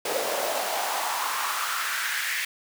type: noise with high-pass filter sweep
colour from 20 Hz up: pink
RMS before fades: -28 dBFS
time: 0.05-2.45 s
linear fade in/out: 5 ms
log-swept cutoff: 470 to 2000 Hz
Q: 3.4
effects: none